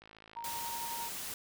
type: click train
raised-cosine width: 0.3 ms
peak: -37 dBFS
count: 37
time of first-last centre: 0.02-0.683 s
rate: 54.3 Hz
type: tone with tremolo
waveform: sine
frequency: 932.3 Hz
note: A#5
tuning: in tune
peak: -38 dBFS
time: 0.36-1.09 s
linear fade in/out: 10 ms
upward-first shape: sine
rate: 11 Hz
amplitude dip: 30%
type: noise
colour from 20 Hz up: white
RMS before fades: -41 dBFS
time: 0.44-1.34 s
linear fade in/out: 2 ms
effects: none